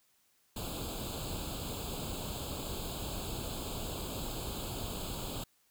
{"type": "noise with comb filter", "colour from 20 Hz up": "pink", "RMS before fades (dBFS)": -39, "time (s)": [0.56, 5.44], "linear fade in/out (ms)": 5, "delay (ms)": 0.26, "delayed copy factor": 1, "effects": ["white hiss -71 dBFS RMS until 5.7 s"]}